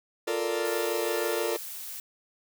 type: chord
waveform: 40% pulse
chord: Bb major seventh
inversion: second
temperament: equal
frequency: 349.2 / 440 / 466.2 / 587.3 Hz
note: F4 / A4 / Bb4 / D5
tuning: 0 / 0 / 0 / 0 cents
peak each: -32 / -31 / -31 / -33 dBFS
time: 0.27-1.57 s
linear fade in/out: 10 ms
type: noise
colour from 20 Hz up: blue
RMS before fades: -39 dBFS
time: 0.65-2 s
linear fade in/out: 2 ms
effects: none